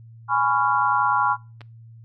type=chord; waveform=sine; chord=C# dominant seventh; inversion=second; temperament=just; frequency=831.5 / 997.9 / 1108.7 / 1385.9 Hz; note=G#5 / B5 / C#6 / E#6; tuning=+2 / +18 / 0 / -14 cents; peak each=-23 dBFS; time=0.28-1.37 s; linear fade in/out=50 ms
type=clicks; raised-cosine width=0.3 ms; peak=-27 dBFS; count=2; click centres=1.608 / 1.615 s
effects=noise-tail reverb RT60 0.3 s tail -22 dB re dry + added 114 Hz sine -42 dBFS peak until 2.04 s